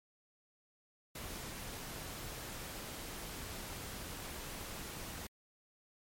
pink noise, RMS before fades -45 dBFS, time 1.15-5.27 s, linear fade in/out 5 ms, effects MP3 64 kbps

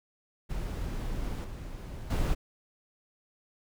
brown noise with level steps, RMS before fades -34 / -40 / -27 dBFS, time 0.49-2.35 s, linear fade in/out 20 ms, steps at 1.44 / 2.1 s, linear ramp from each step 5 ms, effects none

